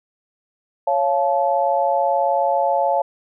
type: chord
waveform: sine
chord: Db augmented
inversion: none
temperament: just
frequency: 554.4 / 693 / 866.2 Hz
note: Db5 / F5 / A5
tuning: 0 / -14 / -27 cents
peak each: -20 dBFS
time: 0.87-3.02 s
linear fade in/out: 5 ms
effects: none